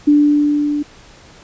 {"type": "tone with level ramp", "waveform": "sine", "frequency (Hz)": 293.7, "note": "D4", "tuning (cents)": 0, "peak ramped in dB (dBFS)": [-6, -16], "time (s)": [0.07, 0.83], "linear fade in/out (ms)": 10, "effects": ["pink hiss -43 dBFS RMS until 1.43 s", "resampled to 16000 Hz"]}